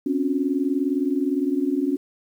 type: tone cluster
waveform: sine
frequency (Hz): 264.2 / 283.9 / 361.9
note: C4 / C#4 / F#4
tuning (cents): +17 / +41 / -38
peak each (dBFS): -25 / -22 / -28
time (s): 0.06-1.97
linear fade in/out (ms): 5
effects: 9-bit